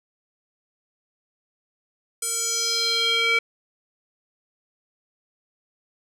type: tone with band-pass filter sweep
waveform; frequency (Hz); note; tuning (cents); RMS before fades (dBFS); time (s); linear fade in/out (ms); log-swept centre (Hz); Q
square; 460; A#4; -23; -23; 2.22-3.39; 5; 9000 to 2300; 3.4
effects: none